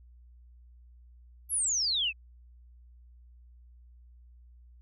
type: exponential sweep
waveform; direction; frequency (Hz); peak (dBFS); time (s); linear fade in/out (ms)
sine; down; 11700 to 2489; -26; 1.49-2.13; 50
effects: added 60 Hz sine -52 dBFS peak until 4.81 s